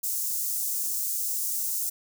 white high-pass noise, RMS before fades -29 dBFS, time 0.03-1.9 s, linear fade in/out 10 ms, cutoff 6300 Hz, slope 24 dB/octave, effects none

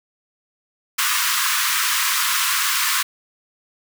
pink high-pass noise, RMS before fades -20 dBFS, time 0.98-3.03 s, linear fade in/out 10 ms, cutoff 1000 Hz, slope 96 dB/octave, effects none

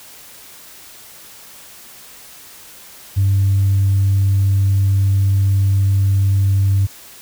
sine tone, 98 Hz, G2, in tune, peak -10 dBFS, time 3.16-6.87 s, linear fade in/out 20 ms, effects tanh soft clip ceiling -8 dBFS + white hiss -40 dBFS RMS until 7.21 s

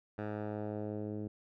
10% pulse tone with low-pass filter sweep, 105.6 Hz, G#2, 29 cents sharp, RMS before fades -39 dBFS, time 0.18-1.28 s, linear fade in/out 5 ms, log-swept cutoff 1500 to 330 Hz, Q 1.1, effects none

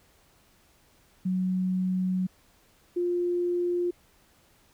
sine tone pair in turn, 185 / 351.9 Hz, F#3 / F4, 0 / +13 cents, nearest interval major seventh, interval 1113 cents, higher second, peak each -24 dBFS, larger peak neither, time 1.25-2.27 / 2.96-3.91 s, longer first, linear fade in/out 10 ms, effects pink hiss -62 dBFS RMS until 4.73 s

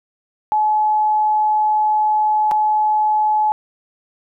sine tone with dropouts, 854 Hz, G#5, 48 cents sharp, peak -13 dBFS, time 0.52-3.52 s, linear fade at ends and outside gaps 0 ms, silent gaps 2.512-2.517 s, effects none

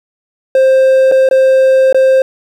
triangle tone with dropouts, 527 Hz, C5, 12 cents sharp, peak -3 dBFS, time 0.55-2.22 s, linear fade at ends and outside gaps 2 ms, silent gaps 1.115-1.12 / 1.289-1.311 / 1.927-1.945 s, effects 7-bit

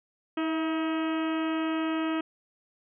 harmonic tone with a mistuned harmonic, 318.9 Hz, D#4, 43 cents sharp, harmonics 1 / 2 / 3 / 4 / 5 / 6 / 7 / 8 / 9 / 10, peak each -27 / -37 / -40 / -37 / -43 / -44 / -48 / -43 / -46 / -47 dBFS, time 0.37-2.21 s, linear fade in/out 5 ms, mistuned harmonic 2, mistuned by +37 cents, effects none

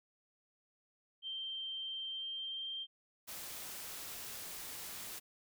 sine tone with pitch glide, 3141 to 3165 Hz, G7 to G7, +3 to +16 cents, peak -39 dBFS, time 1.22-2.87 s, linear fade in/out 50 ms, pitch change +13 cents, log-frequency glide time 2.06-2.69 s
white noise, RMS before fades -46 dBFS, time 3.27-5.2 s, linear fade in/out 20 ms
effects none

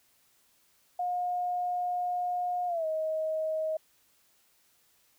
sine tone with pitch glide, 716 to 630.6 Hz, F5 to D#5, +43 to +23 cents, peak -28 dBFS, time 0.99-3.77 s, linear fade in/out 5 ms, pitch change -220 cents, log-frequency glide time 2.67-2.86 s, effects white hiss -67 dBFS RMS until 5.18 s

